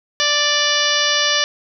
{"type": "harmonic tone with a mistuned harmonic", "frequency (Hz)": 587.3, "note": "D5", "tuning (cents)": 0, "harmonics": [1, 2, 3, 4, 5, 6, 7, 8, 9, 10], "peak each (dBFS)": [-25, -25, -21, -27, -21, -22, -27, -24, -26, -25], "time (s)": [0.2, 1.44], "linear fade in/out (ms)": 0, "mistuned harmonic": 10, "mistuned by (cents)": -21, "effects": []}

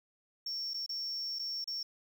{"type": "tone with dropouts", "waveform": "sine", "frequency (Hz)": 5470, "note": "F8", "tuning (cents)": -37, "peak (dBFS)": -33, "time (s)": [0.46, 1.83], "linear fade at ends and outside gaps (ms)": 5, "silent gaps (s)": [[0.736, 0.742], [0.863, 0.892], [1.388, 1.393], [1.643, 1.675]], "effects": ["tanh soft clip ceiling -33 dBFS", "10-bit"]}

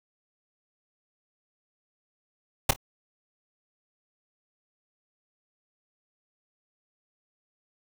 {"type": "noise with echo", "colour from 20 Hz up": "pink", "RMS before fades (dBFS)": -18, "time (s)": [2.69, 2.71], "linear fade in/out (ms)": 5, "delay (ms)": 26, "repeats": 2, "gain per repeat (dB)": -13, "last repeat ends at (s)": 2.762, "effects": []}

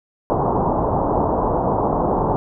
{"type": "low-pass noise", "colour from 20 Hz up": "white", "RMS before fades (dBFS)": -19, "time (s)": [0.3, 2.36], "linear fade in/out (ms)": 0, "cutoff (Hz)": 1000, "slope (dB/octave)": 48, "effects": []}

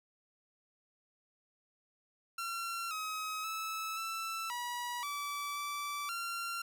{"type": "tone with pitch steps", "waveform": "sawtooth", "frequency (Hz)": [1364, 1271, 1305, 1328, 968, 1154, 1161, 1376], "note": ["F6", "D#6", "E6", "E6", "B5", "D6", "D6", "F6"], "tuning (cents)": [-41, 36, -18, 12, -35, -31, -20, -26], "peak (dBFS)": -33, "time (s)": [2.38, 6.62], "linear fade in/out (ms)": 5, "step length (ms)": 530, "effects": []}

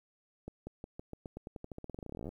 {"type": "accelerating click train", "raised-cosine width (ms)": 2, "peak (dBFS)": -29, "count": 30, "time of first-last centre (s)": [0.48, 2.291], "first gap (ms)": 190, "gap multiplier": 0.9, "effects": ["11-bit"]}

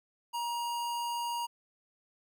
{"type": "tone", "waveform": "square", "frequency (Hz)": 947, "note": "A#5", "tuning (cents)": 27, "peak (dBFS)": -33, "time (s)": [0.33, 1.47], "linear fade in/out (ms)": 20, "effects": []}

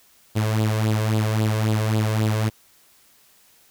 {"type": "tone with flanger", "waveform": "sawtooth", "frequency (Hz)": 108.7, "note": "A2", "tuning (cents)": -21, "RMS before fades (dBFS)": -21, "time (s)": [0.35, 2.5], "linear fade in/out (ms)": 20, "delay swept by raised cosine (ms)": [0.24, 1.94], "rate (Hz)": 3.7, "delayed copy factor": 0.65, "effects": ["white hiss -56 dBFS RMS until 3.7 s"]}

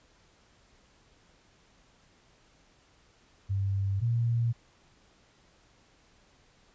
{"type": "tone pair in turn", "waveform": "sine", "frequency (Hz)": [98, 117.22], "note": ["G2", "A#2"], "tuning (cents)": [0, 10], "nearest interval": "minor third", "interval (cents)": 310, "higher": "second", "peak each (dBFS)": [-26, -24], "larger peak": "second", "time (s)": [[3.49, 4.01], [4.01, 4.53]], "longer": "neither", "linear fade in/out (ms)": 20, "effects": ["pink hiss -63 dBFS RMS until 6.74 s", "resampled to 16000 Hz"]}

